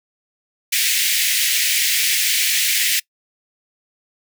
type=high-pass noise; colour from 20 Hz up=pink; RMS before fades=-18 dBFS; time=0.72-3 s; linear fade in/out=10 ms; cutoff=1900 Hz; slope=48 dB/octave; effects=noise-tail reverb RT60 0.1 s tail -24 dB re dry